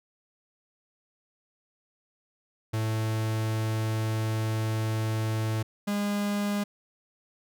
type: tone pair in turn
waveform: 45% pulse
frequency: 110 / 204.4 Hz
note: A2 / G#3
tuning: 0 / -27 cents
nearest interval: major seventh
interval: 1073 cents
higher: second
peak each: -26 dBFS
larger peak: neither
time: 2.73-5.63 / 5.87-6.64 s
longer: first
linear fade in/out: 10 ms
effects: none